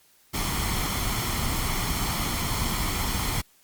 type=noise with comb filter; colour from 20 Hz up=pink; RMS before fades=-27 dBFS; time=0.33-3.42 s; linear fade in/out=20 ms; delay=0.93 ms; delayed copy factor=+0.55; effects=white hiss -60 dBFS RMS until 3.63 s + Opus 48 kbps